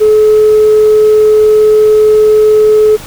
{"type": "tone with tanh clipping", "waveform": "triangle", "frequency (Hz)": 428.5, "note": "A4", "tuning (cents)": -46, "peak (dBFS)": -3, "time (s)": [0, 2.97], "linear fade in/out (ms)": 20, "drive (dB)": 5, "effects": ["pink hiss -29 dBFS RMS until 3.06 s"]}